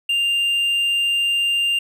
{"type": "tone", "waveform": "triangle", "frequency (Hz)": 2794, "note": "F7", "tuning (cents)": 0, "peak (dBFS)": -15, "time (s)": [0.09, 1.79], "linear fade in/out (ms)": 5, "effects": []}